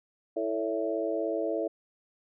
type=harmonic tone with a mistuned harmonic; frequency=110 Hz; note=A2; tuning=in tune; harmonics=3 / 4 / 5 / 6; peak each=-33 / -33 / -33 / -33 dBFS; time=0.36-1.68 s; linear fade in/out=10 ms; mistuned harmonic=5; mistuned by=+41 cents; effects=none